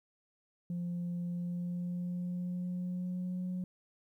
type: tone with pitch glide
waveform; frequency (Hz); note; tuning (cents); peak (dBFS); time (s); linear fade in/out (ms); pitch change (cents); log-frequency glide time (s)
sine; 174.61 to 182.13; F3 to F#3; 0 to -27; -32; 0.7-3.64; 2; +73; 1.29-3.48
effects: tanh soft clip ceiling -32 dBFS + 12-bit

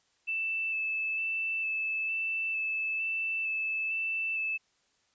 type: tone with vibrato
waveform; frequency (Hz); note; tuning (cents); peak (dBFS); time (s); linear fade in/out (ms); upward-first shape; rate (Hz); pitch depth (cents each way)
sine; 2637; E7; 0; -29; 0.27-4.58; 20; square; 1.1; 11
effects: white hiss -71 dBFS RMS until 5.14 s + resampled to 16000 Hz

